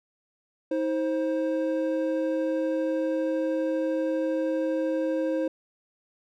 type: tone pair together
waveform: triangle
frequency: 318.6 / 526.8 Hz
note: D#4 / C5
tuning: +41 / +12 cents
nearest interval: major sixth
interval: 871 cents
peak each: -25 dBFS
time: 0.71-5.48 s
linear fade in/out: 5 ms
effects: none